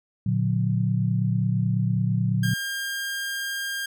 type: chord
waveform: sine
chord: Bb augmented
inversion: none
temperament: just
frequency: 116.54 / 145.68 / 182.1 Hz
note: Bb2 / D3 / F#3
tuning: 0 / -14 / -27 cents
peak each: -23 / -27 / -25 dBFS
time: 0.26-2.54 s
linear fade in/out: 5 ms
type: tone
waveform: sawtooth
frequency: 1607 Hz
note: G6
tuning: 43 cents sharp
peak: -24 dBFS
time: 2.43-3.86 s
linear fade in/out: 5 ms
effects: none